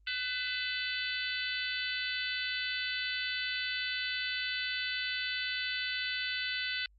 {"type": "harmonic tone with a mistuned harmonic", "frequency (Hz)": 502, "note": "B4", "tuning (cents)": 28, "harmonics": [3, 4, 5, 6, 7, 8, 9], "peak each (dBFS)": [-38, -39, -40, -41, -41, -42, -43], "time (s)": [0.07, 6.86], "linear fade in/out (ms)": 2, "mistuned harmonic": 5, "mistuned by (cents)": 72, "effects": ["added 50 Hz sine -60 dBFS peak until 6.98 s", "Opus 24 kbps"]}